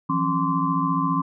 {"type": "tone cluster", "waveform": "sine", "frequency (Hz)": [165.3, 179.9, 272, 1039, 1152], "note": ["E3", "F#3", "C#4", "C6", "D6"], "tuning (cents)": [5, -48, -33, -12, -34], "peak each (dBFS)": [-26, -30, -25, -24, -28], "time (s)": [0.09, 1.22], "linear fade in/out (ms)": 10, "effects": []}